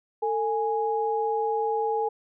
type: tone pair together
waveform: sine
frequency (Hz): 447.4 / 830.6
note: A4 / G#5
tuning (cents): +29 / 0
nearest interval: major seventh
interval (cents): 1071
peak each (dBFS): -26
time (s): 0.22-2.09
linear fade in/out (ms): 10
effects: none